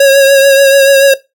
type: tone with vibrato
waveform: square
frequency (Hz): 549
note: C#5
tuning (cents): -17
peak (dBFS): -3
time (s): 0-1.14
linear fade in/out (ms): 5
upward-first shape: triangle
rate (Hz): 6.9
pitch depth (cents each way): 33
effects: noise-tail reverb RT60 0.2 s tail -17 dB re dry